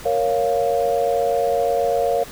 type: chord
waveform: sine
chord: Bb minor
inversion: none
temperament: equal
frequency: 466.2 / 554.4 / 698.5 Hz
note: Bb4 / Db5 / F5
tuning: 0 / 0 / 0 cents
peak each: -21 dBFS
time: 0.05-2.24 s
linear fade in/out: 10 ms
effects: pink hiss -38 dBFS RMS until 2.31 s